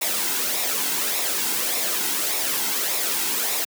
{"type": "noise with flanger", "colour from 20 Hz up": "white", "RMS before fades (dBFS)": -24, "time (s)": [0.01, 3.65], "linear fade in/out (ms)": 10, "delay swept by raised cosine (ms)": [0.64, 1.74], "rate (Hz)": 1.7, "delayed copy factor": -0.55, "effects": ["high-pass 200 Hz 12 dB/octave"]}